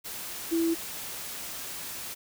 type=tone in noise; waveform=sine; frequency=331.4 Hz; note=E4; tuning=9 cents sharp; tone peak=-23 dBFS; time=0.51-0.75 s; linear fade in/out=20 ms; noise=white; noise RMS=-38 dBFS; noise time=0.04-2.15 s; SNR=+12 dB; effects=none